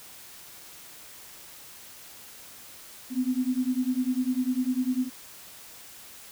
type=beating tone pair; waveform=sine; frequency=249.3 / 259.3 Hz; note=B3 / C4; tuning=+16 / -15 cents; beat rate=10 Hz; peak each=-27 dBFS; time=3.1-5.1 s; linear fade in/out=50 ms; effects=white hiss -47 dBFS RMS until 6.31 s